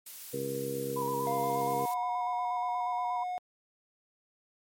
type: noise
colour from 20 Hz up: blue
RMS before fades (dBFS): -44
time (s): 0.06-1.94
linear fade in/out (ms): 5
type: harmonic tone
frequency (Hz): 68.3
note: C#2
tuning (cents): -25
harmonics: 2 / 3 / 4 / 5 / 6 / 7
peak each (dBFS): -41 / -45 / -40 / -45 / -40 / -34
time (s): 0.33-1.86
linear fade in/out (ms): 10
type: tone with vibrato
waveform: sine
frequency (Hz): 978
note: B5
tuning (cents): -17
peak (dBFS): -32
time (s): 0.96-3.24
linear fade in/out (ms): 10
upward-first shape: square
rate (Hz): 8.4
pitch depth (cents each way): 38
type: tone with pitch glide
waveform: triangle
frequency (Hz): 700 to 725.1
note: F5 to F#5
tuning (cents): +4 to -35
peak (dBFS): -30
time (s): 1.27-3.38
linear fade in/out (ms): 0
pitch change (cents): +61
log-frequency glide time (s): 1.42-1.9
effects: MP3 64 kbps